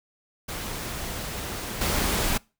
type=noise with level steps; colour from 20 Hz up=pink; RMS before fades=-33 / -25 dBFS; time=0.48-2.38 s; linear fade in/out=10 ms; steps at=1.81 s; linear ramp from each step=5 ms; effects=noise-tail reverb RT60 0.3 s tail -25 dB re dry